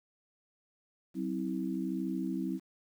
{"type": "tone cluster", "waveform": "sine", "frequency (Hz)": [189.2, 262.3, 323.8], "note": ["F#3", "C4", "E4"], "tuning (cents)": [39, 4, -31], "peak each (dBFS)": [-36, -36, -36], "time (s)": [1.14, 2.6], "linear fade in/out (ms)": 50, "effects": ["10-bit"]}